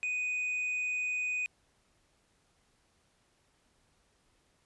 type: tone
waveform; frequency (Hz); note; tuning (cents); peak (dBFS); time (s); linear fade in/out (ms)
triangle; 2489; D#7; 0; -29; 0.03-1.46; 0
effects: pink hiss -71 dBFS RMS until 4.65 s + resampled to 24000 Hz